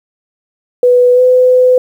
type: tone with pitch glide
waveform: sine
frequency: 493.9 to 504.9 Hz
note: B4 to B4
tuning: 0 to +38 cents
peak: -4 dBFS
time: 0.83-1.78 s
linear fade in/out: 2 ms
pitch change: +38 cents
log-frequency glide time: 1.14-1.21 s
effects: 7-bit